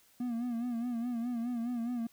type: tone with vibrato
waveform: triangle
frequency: 238.2 Hz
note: A#3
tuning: 38 cents sharp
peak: -30 dBFS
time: 0.2-2.07 s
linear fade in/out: 5 ms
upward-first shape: sine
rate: 4.8 Hz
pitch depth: 73 cents each way
effects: white hiss -65 dBFS RMS until 2.12 s